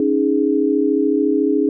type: chord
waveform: sine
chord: C# suspended second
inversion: none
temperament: equal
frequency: 277.2 / 311.1 / 415.3 Hz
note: C#4 / D#4 / G#4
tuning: 0 / 0 / 0 cents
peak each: -18 dBFS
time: 0-1.69 s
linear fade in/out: 2 ms
effects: none